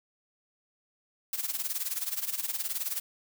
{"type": "noise with tremolo", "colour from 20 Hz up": "blue", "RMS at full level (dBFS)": -30, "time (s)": [1.33, 3], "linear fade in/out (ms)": 2, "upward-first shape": "sine", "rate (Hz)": 19, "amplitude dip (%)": 80, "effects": []}